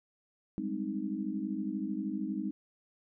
sine chord, Ab major seventh, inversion third, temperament equal with one note detuned, 194.98 / 207.7 / 261.6 / 311.1 Hz, G3 / Ab3 / C4 / Eb4, -9 / 0 / 0 / 0 cents, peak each -39 / -37 / -39 / -37 dBFS, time 0.58-2.51 s, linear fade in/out 0 ms, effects none

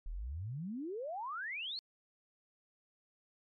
sine exponential sweep, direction up, 34.65 to 4458 Hz, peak -38 dBFS, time 0.06-1.79 s, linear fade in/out 0 ms, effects MP3 64 kbps

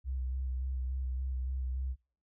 sine tone with vibrato, 64.5 Hz, C2, 24 cents flat, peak -32 dBFS, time 0.04-1.96 s, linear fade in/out 50 ms, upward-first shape square, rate 3.5 Hz, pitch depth 24 cents each way, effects noise-tail reverb RT60 0.5 s tail -26 dB re dry

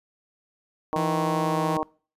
harmonic tone, 155.56 Hz, D#3, in tune, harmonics 2 / 3 / 4 / 5 / 6 / 7, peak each -31 / -31 / -31 / -31 / -31 / -31 dBFS, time 0.93-1.83 s, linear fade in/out 0 ms
sawtooth tone with pitch glide, 166.1 to 164.19 Hz, E3 to E3, +13 to -7 cents, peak -23 dBFS, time 0.96-1.77 s, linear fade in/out 0 ms, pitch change -20 cents, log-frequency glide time 1.38-1.56 s
effects noise-tail reverb RT60 0.4 s tail -24 dB re dry + resampled to 32000 Hz

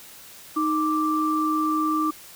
sine tone pair together, 310.9 / 1174.7 Hz, D#4 / D6, -1 / 0 cents, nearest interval octave + major seventh, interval 2301 cents, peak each -23 dBFS, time 0.56-2.11 s, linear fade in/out 10 ms, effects white hiss -45 dBFS RMS until 2.35 s

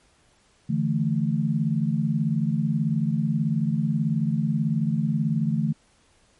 sine chord, D suspended second, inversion none, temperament just, 146.83 / 165.19 / 220.2 Hz, D3 / E3 / A3, 0 / +4 / +2 cents, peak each -25 dBFS, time 0.69-5.73 s, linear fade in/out 10 ms, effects pink hiss -61 dBFS RMS until 6.39 s + MP3 48 kbps

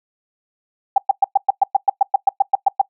sine tone bursts, 790 Hz, G5, 13 cents sharp, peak -8 dBFS, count 15, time 0.96-2.815 s, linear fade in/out 5 ms, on 21 ms, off 110 ms, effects noise-tail reverb RT60 0.1 s tail -20 dB re dry

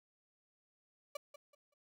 35% pulse tone with echo, 581 Hz, D5, 19 cents flat, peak -37 dBFS, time 1.15-1.17 s, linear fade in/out 5 ms, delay 190 ms, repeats 3, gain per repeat -12 dB, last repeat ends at 1.74 s, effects none

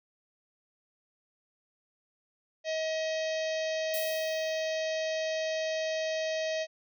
harmonic tone, 635 Hz, D#5, 35 cents sharp, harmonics 1 / 3 / 4 / 5 / 6 / 7 / 8 / 9 / 10, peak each -30 / -40 / -42 / -44 / -46 / -47 / -48 / -49 / -50 dBFS, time 2.64-6.67 s, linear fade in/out 50 ms
violet noise with exponential decay, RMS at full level -35 dBFS, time 3.94-4.82 s, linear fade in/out 0 ms, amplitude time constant 190 ms
effects none

